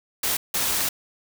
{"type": "noise bursts at uneven times", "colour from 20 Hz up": "white", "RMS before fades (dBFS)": -24, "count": 2, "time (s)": [[0.23, 0.37], [0.54, 0.89]], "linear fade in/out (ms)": 5, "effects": []}